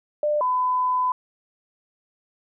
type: tone pair in turn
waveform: sine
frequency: 597 / 1005.8 Hz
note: D5 / B5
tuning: +28 / +31 cents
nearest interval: major sixth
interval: 903 cents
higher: second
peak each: -19 dBFS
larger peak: neither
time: 0.23-0.41 / 0.41-1.12 s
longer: second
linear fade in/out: 2 ms
effects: none